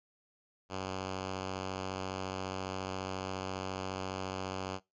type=tone; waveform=5% pulse; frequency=94.5 Hz; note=F#2; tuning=37 cents sharp; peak=-25 dBFS; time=0.69-4.8 s; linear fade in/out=50 ms; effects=noise-tail reverb RT60 0.2 s tail -22 dB re dry + resampled to 16000 Hz